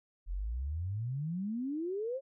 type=exponential sweep; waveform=sine; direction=up; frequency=41.2 to 554.4 Hz; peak=-33 dBFS; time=0.26-2.21 s; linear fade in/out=50 ms; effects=none